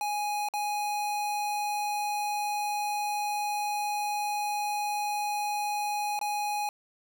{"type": "tone with dropouts", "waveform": "square", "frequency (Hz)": 830.6, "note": "G#5", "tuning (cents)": 0, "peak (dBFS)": -29, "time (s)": [0.01, 6.69], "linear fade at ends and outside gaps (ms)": 1, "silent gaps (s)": [[0.487, 0.537], [6.191, 6.213]], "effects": []}